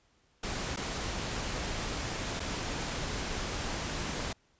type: noise with dropouts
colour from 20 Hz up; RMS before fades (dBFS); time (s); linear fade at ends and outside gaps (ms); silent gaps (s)
pink; -35; 0.43-4.33; 5; 0.763-0.771 / 2.397-2.401
effects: pink hiss -69 dBFS RMS until 4.59 s + resampled to 16000 Hz